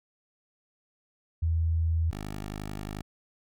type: tone pair in turn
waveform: sine / 10% pulse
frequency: 81.8 / 51.32 Hz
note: E2 / G#1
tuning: -13 / -20 cents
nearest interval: minor sixth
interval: 807 cents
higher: first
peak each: -23 / -27 dBFS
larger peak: first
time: 1.42-2.11 / 2.11-3.02 s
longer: second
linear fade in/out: 10 ms
effects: none